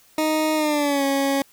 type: tone with pitch glide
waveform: 20% pulse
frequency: 311.1 to 275.6 Hz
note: D#4 to C#4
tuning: 0 to -10 cents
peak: -14 dBFS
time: 0.18-1.42 s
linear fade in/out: 2 ms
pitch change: -210 cents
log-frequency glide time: 0.55-1.04 s
effects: white hiss -55 dBFS RMS until 1.52 s